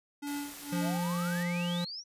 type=tone with tremolo; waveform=square; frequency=287.2 Hz; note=D4; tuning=39 cents flat; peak=-34 dBFS; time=0.22-1 s; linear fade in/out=10 ms; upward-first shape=sine; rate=2.1 Hz; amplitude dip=95%
type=noise; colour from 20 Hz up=white; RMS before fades=-45 dBFS; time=0.27-1.43 s; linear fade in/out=0 ms
type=tone; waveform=square; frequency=174.61 Hz; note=F3; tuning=in tune; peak=-31 dBFS; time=0.72-1.85 s; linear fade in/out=10 ms
type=exponential sweep; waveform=sine; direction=up; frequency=587.3 to 5900 Hz; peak=-38 dBFS; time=0.8-2.04 s; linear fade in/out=50 ms
effects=resampled to 32000 Hz